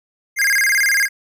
square tone with vibrato, 1848 Hz, A#6, 16 cents flat, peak -14 dBFS, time 0.36-1.09 s, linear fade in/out 50 ms, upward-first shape square, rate 18 Hz, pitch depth 220 cents each way, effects none

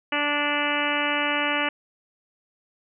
harmonic tone, 292.2 Hz, D4, 9 cents flat, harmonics 1 / 2 / 3 / 4 / 5 / 6 / 7 / 8 / 9 / 10, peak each -31 / -31 / -31 / -31 / -31 / -31 / -31 / -31 / -31 / -31 dBFS, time 0.12-1.69 s, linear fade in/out 5 ms, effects none

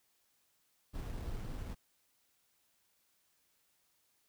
brown noise with sample-and-hold, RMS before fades -41 dBFS, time 0.93-1.75 s, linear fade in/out 20 ms, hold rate 4410 Hz, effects white hiss -75 dBFS RMS until 4.28 s

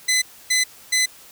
15% pulse tone bursts, 2020 Hz, B6, 39 cents sharp, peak -10 dBFS, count 3, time 0.08-1.06 s, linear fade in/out 10 ms, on 140 ms, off 280 ms, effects white hiss -46 dBFS RMS until 1.31 s

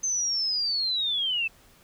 sine linear sweep, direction down, 6270 to 2600 Hz, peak -24 dBFS, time 0.03-1.48 s, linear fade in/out 10 ms, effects pink hiss -57 dBFS RMS until 1.83 s

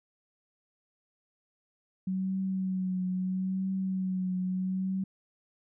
sine tone with vibrato, 187.2 Hz, F#3, 20 cents sharp, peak -28 dBFS, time 2.07-5.04 s, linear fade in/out 5 ms, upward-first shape triangle, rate 0.76 Hz, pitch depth 36 cents each way, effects none

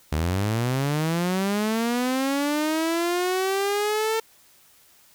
sawtooth linear sweep, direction up, 73.2 to 450 Hz, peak -18 dBFS, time 0.12-4.2 s, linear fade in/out 5 ms, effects white hiss -56 dBFS RMS until 5.14 s

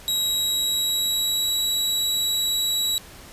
sawtooth tone with pitch glide, 3841 to 3892 Hz, B7 to B7, -49 to -26 cents, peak -18 dBFS, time 0.08-2.98 s, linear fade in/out 0 ms, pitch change +23 cents, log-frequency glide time 0.2-1.55 s, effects pink hiss -44 dBFS RMS until 3.32 s + resampled to 32000 Hz

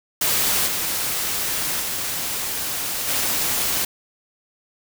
white noise with level steps, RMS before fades -20 / -24 / -26 / -22 dBFS, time 0.21-3.85 s, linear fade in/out 5 ms, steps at 0.66 / 1.8 / 3.07 s, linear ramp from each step 20 ms, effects none

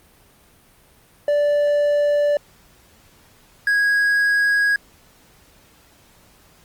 triangle tone pair in turn, 584 / 1651.8 Hz, D5 / G#6, -10 / -10 cents, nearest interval octave + tritone, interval 1800 cents, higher second, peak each -13 dBFS, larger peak neither, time 1.28-2.37 / 3.67-4.76 s, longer neither, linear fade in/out 2 ms, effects pink hiss -53 dBFS RMS until 6.64 s + Opus 32 kbps

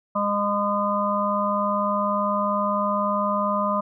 harmonic tone, 204.2 Hz, G#3, 29 cents flat, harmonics 1 / 3 / 5 / 6, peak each -27 / -26 / -25 / -26 dBFS, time 0.15-3.81 s, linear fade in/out 10 ms, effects none

